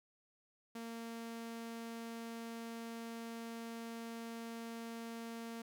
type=tone; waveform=sawtooth; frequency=230 Hz; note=A#3; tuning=23 cents flat; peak=-40 dBFS; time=0.75-5.62 s; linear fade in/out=5 ms; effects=none